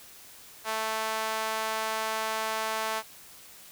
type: tone with high-pass filter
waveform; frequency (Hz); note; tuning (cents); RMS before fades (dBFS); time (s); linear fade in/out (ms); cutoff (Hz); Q
sawtooth; 220; A3; 0; -31; 0.64-3.03; 50; 850; 1.4
effects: white hiss -50 dBFS RMS until 3.71 s